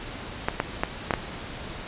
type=clicks; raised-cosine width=0.5 ms; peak=-7 dBFS; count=5; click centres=0.485 / 0.601 / 0.835 / 1.108 / 1.138 s; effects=pink hiss -37 dBFS RMS until 1.87 s + resampled to 8000 Hz